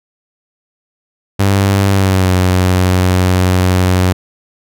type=tone with pitch glide; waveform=sawtooth; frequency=98.4 to 91.81 Hz; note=G2 to F#2; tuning=+7 to -13 cents; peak=-5 dBFS; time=1.39-4.13 s; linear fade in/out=10 ms; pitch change=-120 cents; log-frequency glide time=1.9-2.33 s; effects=none